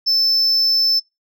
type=tone; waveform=sine; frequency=5280 Hz; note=E8; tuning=2 cents sharp; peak=-11 dBFS; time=0.06-1 s; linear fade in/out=20 ms; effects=noise-tail reverb RT60 0.2 s tail -24 dB re dry + tanh soft clip ceiling -12 dBFS